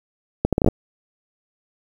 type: accelerating click train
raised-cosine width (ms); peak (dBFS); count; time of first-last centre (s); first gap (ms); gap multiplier
2; -3; 8; 0.45-0.686; 77; 0.7
effects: 7-bit